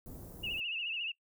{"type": "band-stop noise", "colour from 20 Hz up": "pink", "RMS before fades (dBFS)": -48, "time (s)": [0.06, 0.6], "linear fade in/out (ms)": 0, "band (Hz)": [490, 15000], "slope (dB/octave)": 12}
{"type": "tone with vibrato", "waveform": "sine", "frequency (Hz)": 2739, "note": "F7", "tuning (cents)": -34, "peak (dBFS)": -34, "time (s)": [0.43, 1.12], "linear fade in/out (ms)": 10, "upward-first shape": "sine", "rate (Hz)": 14, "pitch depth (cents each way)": 98}
{"effects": ["noise-tail reverb RT60 0.1 s tail -22 dB re dry"]}